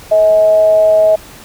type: tone with amplitude modulation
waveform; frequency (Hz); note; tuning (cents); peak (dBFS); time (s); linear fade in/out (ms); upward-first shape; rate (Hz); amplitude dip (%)
sine; 638; D#5; +43; -4; 0.11-1.16; 10; sine; 199; 35
effects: pink hiss -36 dBFS RMS until 1.44 s